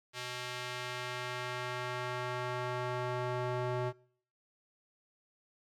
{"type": "tone with band-pass filter sweep", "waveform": "square", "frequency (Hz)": 124.4, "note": "B2", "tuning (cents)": 13, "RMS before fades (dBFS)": -37, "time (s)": [0.13, 3.93], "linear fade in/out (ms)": 50, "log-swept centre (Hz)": [3400, 610], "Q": 0.72, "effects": ["noise-tail reverb RT60 0.6 s tail -25 dB re dry"]}